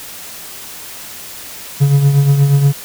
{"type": "tone with tremolo", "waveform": "triangle", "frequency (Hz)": 140.7, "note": "C#3", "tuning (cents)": 26, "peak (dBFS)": -3, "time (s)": [1.8, 2.73], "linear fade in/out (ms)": 20, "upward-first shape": "triangle", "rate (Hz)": 8.4, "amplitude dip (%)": 60, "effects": ["white hiss -31 dBFS RMS until 2.84 s"]}